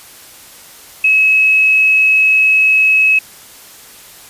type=tone; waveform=sine; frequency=2571 Hz; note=E7; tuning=44 cents flat; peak=-7 dBFS; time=1.04-3.19 s; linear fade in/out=5 ms; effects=white hiss -38 dBFS RMS until 4.29 s + resampled to 32000 Hz